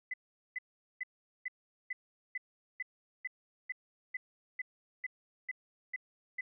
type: tone bursts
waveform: sine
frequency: 2012 Hz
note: B6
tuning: 32 cents sharp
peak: -34 dBFS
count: 15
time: 0.11-6.41 s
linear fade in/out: 5 ms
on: 28 ms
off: 420 ms
effects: none

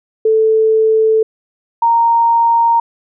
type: tone pair in turn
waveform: sine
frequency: 440 / 928.3 Hz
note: A4 / A#5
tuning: 0 / -7 cents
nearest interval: octave + minor second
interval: 1293 cents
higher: second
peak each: -8 dBFS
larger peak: neither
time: 0.25-1.23 / 1.82-2.8 s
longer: neither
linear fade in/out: 5 ms
effects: none

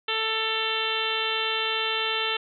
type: harmonic tone with a mistuned harmonic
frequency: 442.7 Hz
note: A4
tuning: 11 cents sharp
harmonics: 1 / 2 / 3 / 4 / 5 / 6 / 7 / 8 / 9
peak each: -33 / -35 / -32 / -34 / -35 / -31 / -31 / -32 / -37 dBFS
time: 0.08-2.37 s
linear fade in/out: 5 ms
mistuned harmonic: 6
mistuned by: +37 cents
effects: none

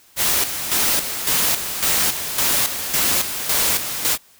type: noise with tremolo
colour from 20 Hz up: white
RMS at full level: -18 dBFS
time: 0.16-4.18 s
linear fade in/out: 50 ms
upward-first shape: square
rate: 1.8 Hz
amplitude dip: 60%
effects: white hiss -52 dBFS RMS until 4.39 s

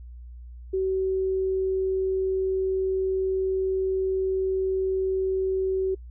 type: tone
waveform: sine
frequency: 379.7 Hz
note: F#4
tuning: 45 cents sharp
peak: -22 dBFS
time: 0.73-5.95 s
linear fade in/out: 10 ms
effects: noise-tail reverb RT60 0.1 s tail -26 dB re dry + added 60 Hz sine -39 dBFS peak until 6.1 s

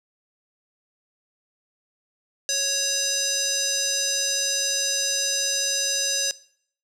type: tone with band-pass filter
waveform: square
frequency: 554.4 Hz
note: C#5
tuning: in tune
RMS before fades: -24 dBFS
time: 2.49-6.31 s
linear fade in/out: 0 ms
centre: 5900 Hz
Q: 3.3
effects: noise-tail reverb RT60 0.6 s tail -20 dB re dry

